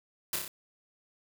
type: noise with echo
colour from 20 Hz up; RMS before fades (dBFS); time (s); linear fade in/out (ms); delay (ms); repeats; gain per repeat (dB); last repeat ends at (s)
white; -31; 0.33-0.36; 2; 30; 4; -3; 0.48
effects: none